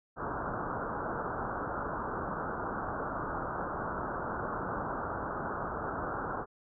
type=low-pass noise; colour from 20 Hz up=white; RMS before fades=-36 dBFS; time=0.16-6.46 s; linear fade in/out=50 ms; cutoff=1500 Hz; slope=96 dB/octave; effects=none